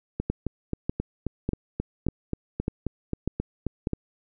two click trains, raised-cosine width 3 ms, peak -12 / -14 dBFS, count 7 / 15, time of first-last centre 0.3-3.871 / 0.2-3.933 s, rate 1.68 / 3.75 Hz, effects none

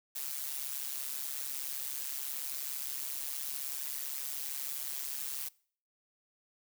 blue noise with amplitude modulation, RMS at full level -35 dBFS, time 0.15-5.49 s, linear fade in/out 10 ms, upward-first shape sine, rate 139 Hz, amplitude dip 80%, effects noise-tail reverb RT60 0.5 s tail -23 dB re dry

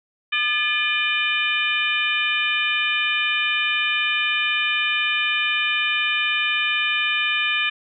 harmonic tone with a mistuned harmonic, 604 Hz, D5, 48 cents sharp, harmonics 2 / 3 / 4 / 5 / 6, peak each -30 / -25 / -22 / -25 / -30 dBFS, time 0.32-7.7 s, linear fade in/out 10 ms, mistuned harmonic 3, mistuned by -80 cents, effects none

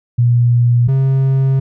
sine / triangle tone pair in turn, 120.2 / 134.26 Hz, B2 / C3, -46 / +45 cents, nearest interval major second, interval 191 cents, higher second, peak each -8 dBFS, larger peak neither, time 0.18-0.88 / 0.88-1.6 s, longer second, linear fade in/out 10 ms, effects none

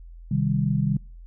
sine chord, C minor, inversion none, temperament equal with one note detuned, 130.81 / 155.56 / 198.16 Hz, C3 / Eb3 / G3, 0 / 0 / +19 cents, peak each -24 / -24 / -25 dBFS, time 0.31-0.97 s, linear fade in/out 5 ms, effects noise-tail reverb RT60 0.4 s tail -26 dB re dry + added 42 Hz sine -40 dBFS peak until 1.26 s

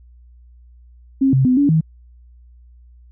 sine tone with pitch steps, 268.8 / 132.7 / 253.3 / 284.9 / 158.8 Hz, C4 / C3 / B3 / C#4 / D#3, +47 / +25 / +44 / +48 / +36 cents, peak -11 dBFS, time 1.21-1.81 s, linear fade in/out 10 ms, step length 120 ms, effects added 60 Hz sine -43 dBFS peak until 3.11 s

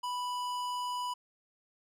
sine tone with tanh clipping, 987.8 Hz, B5, in tune, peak -35 dBFS, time 0.03-1.14 s, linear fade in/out 10 ms, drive 18 dB, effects none

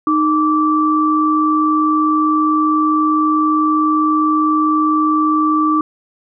sine tone pair together, 308.6 / 1164 Hz, D#4 / D6, -14 / -16 cents, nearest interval octave + major seventh, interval 2298 cents, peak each -14 dBFS, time 0.07-5.81 s, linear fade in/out 2 ms, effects none

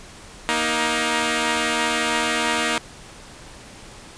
5% pulse tone pair together, 236.1 / 313.8 Hz, A#3 / D#4, +22 / +15 cents, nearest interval perfect fourth, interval 493 cents, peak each -11 dBFS, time 0.49-2.78 s, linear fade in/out 0 ms, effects pink hiss -42 dBFS RMS until 4.17 s + resampled to 22050 Hz

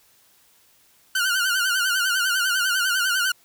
sawtooth tone with vibrato, 1469 Hz, F#6, 13 cents flat, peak -16 dBFS, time 1.15-3.32 s, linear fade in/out 5 ms, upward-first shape sine, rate 10 Hz, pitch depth 96 cents each way, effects white hiss -58 dBFS RMS until 3.44 s

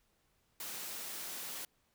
white high-pass noise, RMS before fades -43 dBFS, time 0.6-1.65 s, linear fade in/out 2 ms, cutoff 160 Hz, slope 12 dB/octave, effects pink hiss -75 dBFS RMS until 1.94 s

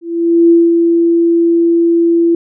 sine tone with ADSR envelope, 337.3 Hz, E4, 40 cents sharp, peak -3 dBFS, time 0.01-2.35 s, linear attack 490 ms, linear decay 210 ms, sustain -4 dB, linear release 3 ms, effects none

